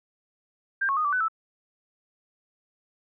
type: tone with pitch steps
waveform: sine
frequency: 1588 / 1099 / 1238 / 1160 / 1499 / 1315 Hz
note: G6 / C#6 / D#6 / D6 / F#6 / E6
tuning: +22 / -15 / -9 / -22 / +22 / -5 cents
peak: -22 dBFS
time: 0.81-1.284 s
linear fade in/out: 10 ms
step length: 79 ms
effects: none